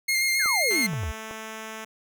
sawtooth tone with vibrato, 2125 Hz, C7, 26 cents sharp, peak -18 dBFS, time 0.08-0.87 s, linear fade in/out 10 ms, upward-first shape square, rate 7.4 Hz, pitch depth 18 cents each way
sine exponential sweep, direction down, 1821 to 63.3 Hz, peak -27 dBFS, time 0.39-1.12 s, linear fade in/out 10 ms
clicks, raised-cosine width 1 ms, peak -24 dBFS, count 4, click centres 0.459 / 0.934 / 1.034 / 1.311 s
5% pulse tone, 220 Hz, A3, in tune, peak -24 dBFS, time 0.7-1.85 s, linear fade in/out 10 ms
effects none

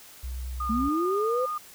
sine tone, 63 Hz, B1, 35 cents sharp, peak -31 dBFS, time 0.23-0.89 s, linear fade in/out 10 ms
sine tone with vibrato, 1221 Hz, D#6, 33 cents flat, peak -28 dBFS, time 0.6-1.58 s, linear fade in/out 5 ms, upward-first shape sine, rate 7.9 Hz, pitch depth 13 cents each way
sine linear sweep, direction up, 212.5 to 522 Hz, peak -24 dBFS, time 0.69-1.46 s, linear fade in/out 10 ms
effects white hiss -49 dBFS RMS until 1.74 s

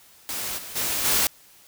white noise with level steps, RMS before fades -30 / -38 / -26 / -21 dBFS, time 0.29-1.27 s, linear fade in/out 0 ms, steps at 0.57 / 0.75 / 1.04 s, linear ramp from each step 20 ms, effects white hiss -53 dBFS RMS until 1.67 s

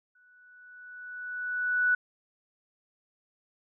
sine tone with exponential growth, 1480 Hz, F#6, in tune, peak -20 dBFS, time 0.15-1.95 s, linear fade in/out 5 ms, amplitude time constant 390 ms, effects none

